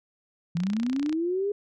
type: linear sweep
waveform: sine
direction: up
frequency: 162.5 to 415.3 Hz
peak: -24 dBFS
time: 0.55-1.52 s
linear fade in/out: 5 ms
type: click train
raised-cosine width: 0.2 ms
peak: -21 dBFS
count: 18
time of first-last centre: 0.57-1.127 s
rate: 30.5 Hz
effects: none